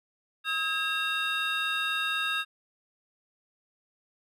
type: tone cluster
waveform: triangle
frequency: 1276 / 1624 / 2726 / 3710 Hz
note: D#6 / G#6 / F7 / A#7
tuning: +43 / -39 / -43 / -9 cents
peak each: -32 / -30 / -31 / -31 dBFS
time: 0.44-2.45 s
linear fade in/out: 50 ms
effects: none